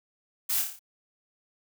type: noise with echo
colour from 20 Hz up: blue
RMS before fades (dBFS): -28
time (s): 0.49-0.62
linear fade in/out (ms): 10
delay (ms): 29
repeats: 6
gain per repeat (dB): -4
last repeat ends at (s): 0.794
effects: none